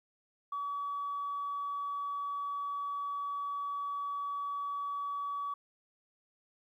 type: tone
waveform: sine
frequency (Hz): 1139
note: C#6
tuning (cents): +47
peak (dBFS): -33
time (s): 0.52-5.54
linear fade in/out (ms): 5
effects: tanh soft clip ceiling -29 dBFS + 12-bit

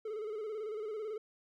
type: tone with vibrato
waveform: triangle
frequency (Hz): 429.7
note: A4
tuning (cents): -41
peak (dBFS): -35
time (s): 0.05-1.18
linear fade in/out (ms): 5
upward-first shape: square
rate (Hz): 18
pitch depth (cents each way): 54
effects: none

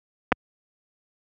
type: clicks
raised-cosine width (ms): 0.5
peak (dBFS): -3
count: 2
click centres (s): 0.32 / 0.324
effects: high-pass 80 Hz 12 dB/octave

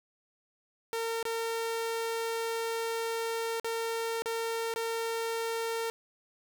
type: tone with dropouts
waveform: sawtooth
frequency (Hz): 456.4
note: A#4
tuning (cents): -37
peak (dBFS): -27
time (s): 0.93-5.9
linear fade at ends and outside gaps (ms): 0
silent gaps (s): 1.228-1.253 / 3.598-3.645 / 4.221-4.258 / 4.739-4.76
effects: none

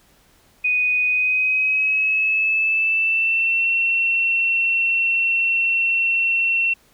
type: tone with pitch glide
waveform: sine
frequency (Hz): 2487 to 2712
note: D#7 to E7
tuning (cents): -1 to +49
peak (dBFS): -16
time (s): 0.64-6.74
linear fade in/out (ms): 10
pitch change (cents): +150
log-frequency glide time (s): 1.06-3.69
effects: pink hiss -56 dBFS RMS until 6.93 s

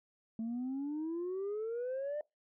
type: exponential sweep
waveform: sine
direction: up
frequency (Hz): 220.8 to 607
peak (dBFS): -33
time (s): 0.39-2.21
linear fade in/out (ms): 2
effects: noise-tail reverb RT60 0.2 s tail -24 dB re dry + tanh soft clip ceiling -33 dBFS

